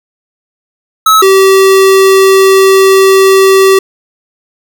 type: tone pair in turn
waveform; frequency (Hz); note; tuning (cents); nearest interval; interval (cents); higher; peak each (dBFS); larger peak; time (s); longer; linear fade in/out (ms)
square; 1293 / 385.3; E6 / G4; -34 / -30; octave + major sixth; 2096; first; -3; neither; 1.06-1.22 / 1.22-3.79; second; 5
effects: none